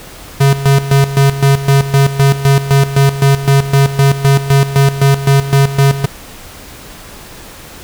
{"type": "tone with tremolo", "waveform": "square", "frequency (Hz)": 138.2, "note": "C#3", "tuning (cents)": -5, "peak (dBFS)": -6, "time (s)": [0.4, 6.06], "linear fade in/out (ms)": 10, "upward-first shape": "square", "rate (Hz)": 3.9, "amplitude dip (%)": 75, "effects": ["pink hiss -33 dBFS RMS until 7.83 s"]}